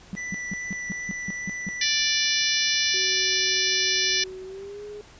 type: tone bursts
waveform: sine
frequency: 190 Hz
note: F#3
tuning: 46 cents sharp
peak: -27 dBFS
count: 9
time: 0.13-1.688 s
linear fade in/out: 0 ms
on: 22 ms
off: 170 ms
type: tone with vibrato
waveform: square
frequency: 1975.5 Hz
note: B6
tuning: in tune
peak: -31 dBFS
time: 0.16-1.85 s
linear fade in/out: 20 ms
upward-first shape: triangle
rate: 2.4 Hz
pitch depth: 8 cents each way
type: harmonic tone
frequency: 587.3 Hz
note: D5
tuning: in tune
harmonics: 3 / 4 / 5 / 6 / 7 / 8 / 9 / 10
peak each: -30 / -29 / -30 / -29 / -29 / -33 / -27 / -29 dBFS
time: 1.81-4.24 s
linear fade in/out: 5 ms
type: tone with pitch glide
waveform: sine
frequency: 374.7 to 415.8 Hz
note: F#4 to G#4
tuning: +22 to +2 cents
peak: -35 dBFS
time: 2.94-5.01 s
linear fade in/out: 0 ms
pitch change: +180 cents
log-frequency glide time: 4.44-4.83 s
effects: pink hiss -50 dBFS RMS until 5.19 s + resampled to 16000 Hz